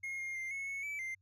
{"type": "tone with pitch steps", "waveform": "triangle", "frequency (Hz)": [2148, 2127, 2097, 2191, 2203, 2304, 2090], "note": ["C7", "C7", "C7", "C#7", "C#7", "D7", "C7"], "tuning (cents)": [45, 28, 3, -21, -11, -34, -2], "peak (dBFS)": -36, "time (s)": [0.03, 1.15], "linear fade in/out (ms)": 10, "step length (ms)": 160, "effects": ["added 95 Hz sine -69 dBFS peak until 1.21 s"]}